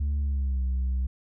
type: tone with pitch glide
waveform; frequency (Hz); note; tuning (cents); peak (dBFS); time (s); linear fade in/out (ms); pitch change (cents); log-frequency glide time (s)
sine; 72 to 64.14; D2 to C2; -34 to -34; -21; 0-1.07; 10; -200; 0.18-0.63
effects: tanh soft clip ceiling -23 dBFS